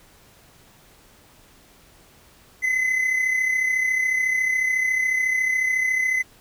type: tone pair together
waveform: triangle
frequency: 2032 / 2066 Hz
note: B6 / C7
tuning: +49 / -22 cents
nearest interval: unison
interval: 29 cents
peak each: -18 / -27 dBFS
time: 2.62-6.23 s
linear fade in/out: 20 ms
effects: pink hiss -53 dBFS RMS until 6.4 s